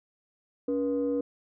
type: tone pair together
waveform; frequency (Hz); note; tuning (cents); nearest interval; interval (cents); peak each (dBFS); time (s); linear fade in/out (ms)
sine; 281.6 / 481.5; C#4 / B4; +27 / -44; major sixth; 929; -27; 0.68-1.21; 5
effects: tanh soft clip ceiling -20 dBFS